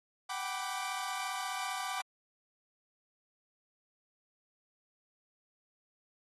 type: chord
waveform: sawtooth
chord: G major seventh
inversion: third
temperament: equal with one note detuned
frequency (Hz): 749 / 784 / 987.8 / 1174.7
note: F#5 / G5 / B5 / D6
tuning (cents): +21 / 0 / 0 / 0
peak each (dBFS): -37 / -39 / -39 / -36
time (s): 0.29-2.02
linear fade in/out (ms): 10
effects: AAC 32 kbps